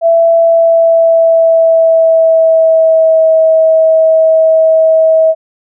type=tone with pitch glide; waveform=sine; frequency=666 to 642.2 Hz; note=E5 to E5; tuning=+18 to -45 cents; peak=-4 dBFS; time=0.01-5.35 s; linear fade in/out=50 ms; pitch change=-63 cents; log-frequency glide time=0.35-3.33 s; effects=none